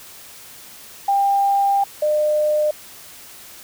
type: tone pair in turn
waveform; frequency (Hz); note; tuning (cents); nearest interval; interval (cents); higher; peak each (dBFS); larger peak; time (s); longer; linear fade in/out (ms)
sine; 796 / 604.2; G5 / D5; +26 / +49; perfect fourth; 477; first; -14 / -15; first; 1.08-1.84 / 2.02-2.71; first; 5
effects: white hiss -41 dBFS RMS until 3.63 s